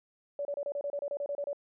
sine tone bursts, 572 Hz, D5, 46 cents flat, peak -31 dBFS, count 13, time 0.39-1.531 s, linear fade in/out 2 ms, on 61 ms, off 29 ms, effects none

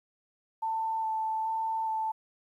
sine tone with vibrato, 886 Hz, A5, 12 cents sharp, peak -28 dBFS, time 0.62-2.12 s, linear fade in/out 10 ms, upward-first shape square, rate 1.2 Hz, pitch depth 10 cents each way, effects 11-bit

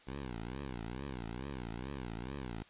10% pulse tone with vibrato, 62.5 Hz, B1, 21 cents sharp, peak -32 dBFS, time 0.07-2.63 s, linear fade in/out 5 ms, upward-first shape triangle, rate 2.3 Hz, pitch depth 250 cents each way, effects white hiss -61 dBFS RMS until 2.69 s + resampled to 8000 Hz

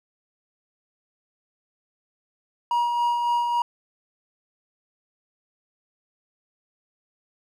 triangle tone with tremolo, 954 Hz, A#5, 40 cents sharp, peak -17 dBFS, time 2.71-3.62 s, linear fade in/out 2 ms, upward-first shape sine, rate 3.6 Hz, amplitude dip 35%, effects none

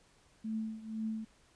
sine tone with tremolo, 220 Hz, A3, in tune, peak -32 dBFS, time 0.44-1.25 s, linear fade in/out 10 ms, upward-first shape triangle, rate 2 Hz, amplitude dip 85%, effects pink hiss -66 dBFS RMS until 1.55 s + resampled to 22050 Hz

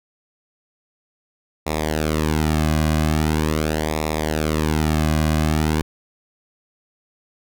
sawtooth tone with flanger, 77.5 Hz, D#2, 6 cents flat, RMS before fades -20 dBFS, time 1.66-5.82 s, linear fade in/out 10 ms, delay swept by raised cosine 0.65 to 2.25 ms, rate 0.42 Hz, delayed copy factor -0.8, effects none

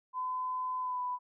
sine tone with pitch glide, 1015 to 994.1 Hz, B5 to B5, +47 to +11 cents, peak -32 dBFS, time 0.13-1.19 s, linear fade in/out 50 ms, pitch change -36 cents, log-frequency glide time 0.79-1.01 s, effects none

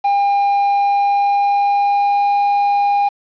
triangle tone with pitch glide, 804 to 810.1 Hz, G5 to G#5, +44 to -43 cents, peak -10 dBFS, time 0.04-3.09 s, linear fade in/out 10 ms, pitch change +13 cents, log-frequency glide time 0.65-2.32 s, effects resampled to 11025 Hz + 7-bit

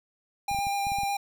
square tone with vibrato, 801 Hz, G5, 37 cents sharp, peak -27 dBFS, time 0.48-1.17 s, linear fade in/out 5 ms, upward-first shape square, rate 8.2 Hz, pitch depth 9 cents each way
clicks, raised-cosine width 5 ms, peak -29 dBFS, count 8, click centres 0.514 / 0.547 / 0.588 / 0.669 / 0.869 / 0.919 / 0.986 / 1.034 s
effects none

